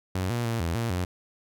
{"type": "tone with pitch steps", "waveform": "sawtooth", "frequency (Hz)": [92.9, 119.3, 115.3, 83.6, 116.3, 90.1], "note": ["F#2", "A#2", "A#2", "E2", "A#2", "F#2"], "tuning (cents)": [7, 41, -19, 25, -4, -45], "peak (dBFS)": -22, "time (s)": [0.15, 1.05], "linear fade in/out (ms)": 5, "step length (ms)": 150, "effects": []}